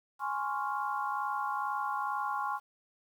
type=chord; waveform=sine; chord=Db major seventh; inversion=second; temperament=equal; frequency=830.6 / 1046.5 / 1108.7 / 1396.9 Hz; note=Ab5 / C6 / Db6 / F6; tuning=0 / 0 / 0 / 0 cents; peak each=-35 / -37 / -36 / -39 dBFS; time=0.19-2.6 s; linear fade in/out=50 ms; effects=10-bit